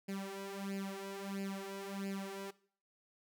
sawtooth tone with flanger, 196 Hz, G3, in tune, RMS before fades -43 dBFS, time 0.08-2.51 s, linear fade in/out 10 ms, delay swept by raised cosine 0.41 to 3.11 ms, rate 1.5 Hz, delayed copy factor +0.85, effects noise-tail reverb RT60 0.5 s tail -19 dB re dry

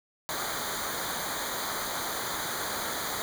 pink noise with comb filter, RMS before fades -33 dBFS, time 0.29-3.22 s, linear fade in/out 0 ms, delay 0.37 ms, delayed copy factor -0.9, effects none

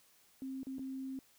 sine tone with dropouts, 265.2 Hz, C4, 23 cents sharp, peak -39 dBFS, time 0.42-1.19 s, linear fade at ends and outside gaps 1 ms, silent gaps 0.632-0.669 / 0.784-0.793 s, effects white hiss -67 dBFS RMS until 1.38 s

